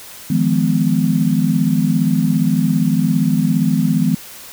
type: chord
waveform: sine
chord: F half-diminished seventh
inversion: third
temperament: just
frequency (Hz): 157.15 / 174.61 / 209.5 / 251.4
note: Eb3 / F3 / Ab3 / Cb4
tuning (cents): +18 / 0 / +15 / +31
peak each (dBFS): -18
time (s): 0.3-4.15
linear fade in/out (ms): 5
effects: white hiss -36 dBFS RMS until 4.52 s